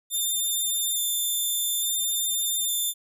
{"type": "tone with vibrato", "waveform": "5% pulse", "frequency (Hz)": 3576, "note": "A7", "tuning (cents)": 27, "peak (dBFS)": -17, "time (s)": [0.1, 2.94], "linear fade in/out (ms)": 50, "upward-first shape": "square", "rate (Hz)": 0.58, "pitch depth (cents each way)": 10, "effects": []}